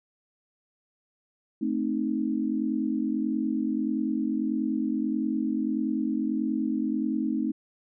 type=chord; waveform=sine; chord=A diminished; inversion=none; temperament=equal; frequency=220 / 261.6 / 311.1 Hz; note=A3 / C4 / Eb4; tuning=0 / 0 / 0 cents; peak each=-29 dBFS; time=1.61-7.52 s; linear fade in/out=10 ms; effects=none